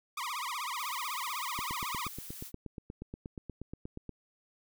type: tone with vibrato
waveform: sawtooth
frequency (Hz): 1093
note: C#6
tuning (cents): -25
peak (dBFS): -31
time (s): 0.17-2.08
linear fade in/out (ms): 5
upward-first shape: triangle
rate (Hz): 16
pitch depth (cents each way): 280
type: noise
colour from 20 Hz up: blue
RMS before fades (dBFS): -46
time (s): 0.75-2.52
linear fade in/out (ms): 50
type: click train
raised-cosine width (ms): 3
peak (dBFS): -28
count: 22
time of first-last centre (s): 1.59-4.093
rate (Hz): 8.39
effects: none